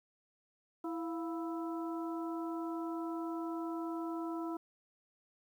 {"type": "harmonic tone with a mistuned harmonic", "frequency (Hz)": 329.6, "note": "E4", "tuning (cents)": 0, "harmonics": [1, 2, 3, 4], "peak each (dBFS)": [-37, -46, -46, -48], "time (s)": [0.84, 4.57], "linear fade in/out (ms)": 5, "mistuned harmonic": 2, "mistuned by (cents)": 89, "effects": ["11-bit"]}